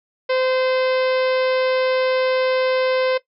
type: harmonic tone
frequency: 516 Hz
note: C5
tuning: 24 cents flat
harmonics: 1 / 2 / 3 / 4 / 5 / 6 / 7 / 8 / 9 / 10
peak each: -17 / -28 / -30 / -29 / -34 / -35 / -38 / -38 / -39 / -39 dBFS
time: 0.29-3.18 s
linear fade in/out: 10 ms
effects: noise-tail reverb RT60 0.1 s tail -17 dB re dry